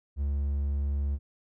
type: tone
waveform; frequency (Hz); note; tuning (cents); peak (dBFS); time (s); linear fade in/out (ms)
triangle; 70.7; C#2; +35; -24; 0.16-1.19; 50
effects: none